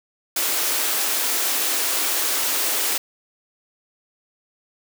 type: high-pass noise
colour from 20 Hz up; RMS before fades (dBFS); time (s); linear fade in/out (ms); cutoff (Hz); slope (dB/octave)
white; -22; 0.36-2.98; 5; 260; 96
effects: none